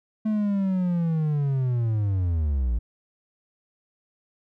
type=linear sweep; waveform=triangle; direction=down; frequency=218.6 to 54.3 Hz; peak=-19 dBFS; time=0.25-2.79 s; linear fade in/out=10 ms; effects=none